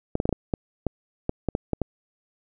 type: clicks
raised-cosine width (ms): 2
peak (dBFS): -10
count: 12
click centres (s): 0.154 / 0.201 / 0.255 / 0.292 / 0.327 / 0.538 / 0.867 / 1.294 / 1.487 / 1.551 / 1.733 / 1.817
effects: none